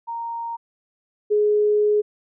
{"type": "tone pair in turn", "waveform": "sine", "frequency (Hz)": [929, 419.1], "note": ["A#5", "G#4"], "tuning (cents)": [-6, 16], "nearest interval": "octave + major second", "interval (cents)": 1378, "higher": "first", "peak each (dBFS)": [-26, -15], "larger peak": "second", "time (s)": [[0.07, 0.57], [1.3, 2.02]], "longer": "second", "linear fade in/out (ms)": 20, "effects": []}